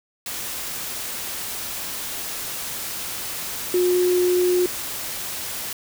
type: tone in noise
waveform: sine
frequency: 359.7 Hz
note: F#4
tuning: 49 cents flat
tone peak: -16 dBFS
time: 3.74-4.66 s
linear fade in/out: 2 ms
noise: white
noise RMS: -30 dBFS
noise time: 0.26-5.73 s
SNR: +11 dB
effects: none